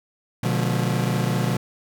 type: chord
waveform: 40% pulse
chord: B diminished seventh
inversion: none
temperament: just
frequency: 123.47 / 148.16 / 177.8 / 213.4 Hz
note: B2 / D3 / F3 / Ab3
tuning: 0 / +16 / +31 / +47 cents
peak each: -23 / -26 / -25 / -29 dBFS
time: 0.43-1.57 s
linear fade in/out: 5 ms
effects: none